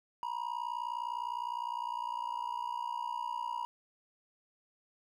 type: tone with amplitude modulation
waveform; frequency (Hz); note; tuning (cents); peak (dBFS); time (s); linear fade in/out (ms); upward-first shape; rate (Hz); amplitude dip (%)
triangle; 959; A#5; +49; -29; 0.23-3.65; 0; sine; 59.8; 90
effects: none